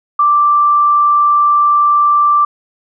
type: tone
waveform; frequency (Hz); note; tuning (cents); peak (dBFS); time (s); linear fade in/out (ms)
sine; 1174.7; D6; 0; -7; 0.19-2.45; 5
effects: none